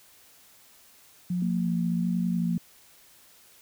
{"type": "tone with vibrato", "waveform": "sine", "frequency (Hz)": 176.4, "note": "F3", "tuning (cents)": 18, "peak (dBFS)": -25, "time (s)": [1.3, 2.58], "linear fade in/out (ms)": 5, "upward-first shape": "square", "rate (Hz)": 1.4, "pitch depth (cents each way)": 21}
{"type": "tone", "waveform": "sine", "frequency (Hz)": 229.2, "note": "A#3", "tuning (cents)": -29, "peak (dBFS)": -29, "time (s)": [1.42, 2.58], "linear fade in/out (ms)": 2}
{"effects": ["white hiss -56 dBFS RMS until 3.61 s"]}